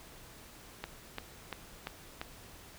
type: click train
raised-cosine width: 0.3 ms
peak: -21 dBFS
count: 5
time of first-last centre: 0.84-2.215 s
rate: 2.91 Hz
effects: pink hiss -53 dBFS RMS until 2.78 s